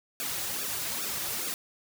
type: noise with flanger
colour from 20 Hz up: white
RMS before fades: -33 dBFS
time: 0.2-1.54 s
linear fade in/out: 0 ms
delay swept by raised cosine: 0.97 to 4.57 ms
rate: 2.4 Hz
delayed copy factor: -0.85
effects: none